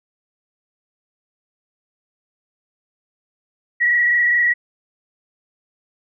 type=tone with frequency modulation; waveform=sine; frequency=1925 Hz; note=B6; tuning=45 cents flat; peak=-13 dBFS; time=3.8-4.54 s; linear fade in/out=20 ms; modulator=24.7 Hz; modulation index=1.6; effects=none